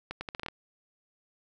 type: accelerating click train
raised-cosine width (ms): 0.3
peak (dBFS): -20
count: 8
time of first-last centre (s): 0.11-0.485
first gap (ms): 100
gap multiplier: 0.78
effects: none